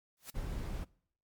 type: noise with exponential growth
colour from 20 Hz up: white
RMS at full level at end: -42 dBFS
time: 0.17-0.3 s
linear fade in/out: 1 ms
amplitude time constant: 27 ms
type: noise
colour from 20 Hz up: brown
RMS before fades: -38 dBFS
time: 0.34-0.85 s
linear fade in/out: 20 ms
effects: noise-tail reverb RT60 0.6 s tail -23 dB re dry + MP3 96 kbps